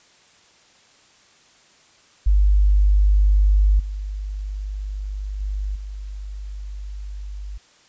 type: tone with level steps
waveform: sine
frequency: 50.1 Hz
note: G1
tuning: 38 cents sharp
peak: -12 / -25 / -22 / -29 dBFS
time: 2.26-7.58 s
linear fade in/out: 10 ms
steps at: 3.79 / 5.4 / 5.75 s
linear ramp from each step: 10 ms
effects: white hiss -54 dBFS RMS until 7.88 s + resampled to 16000 Hz